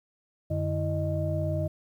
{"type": "tone cluster", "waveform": "sine", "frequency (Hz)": [91.5, 149.3, 326.5, 617], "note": ["F#2", "D3", "E4", "D#5"], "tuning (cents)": [-19, 29, -17, -15], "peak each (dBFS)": [-29, -30, -36, -31], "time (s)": [0.5, 1.68], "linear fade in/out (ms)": 10, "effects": ["tanh soft clip ceiling -16 dBFS", "10-bit"]}